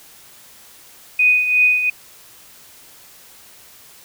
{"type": "tone with tremolo", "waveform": "sine", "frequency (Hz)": 2489, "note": "D#7", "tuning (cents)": 0, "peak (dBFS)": -9, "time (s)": [1.19, 1.9], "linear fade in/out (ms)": 5, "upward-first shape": "triangle", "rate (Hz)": 2.8, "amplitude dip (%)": 65, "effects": ["white hiss -45 dBFS RMS until 4.04 s"]}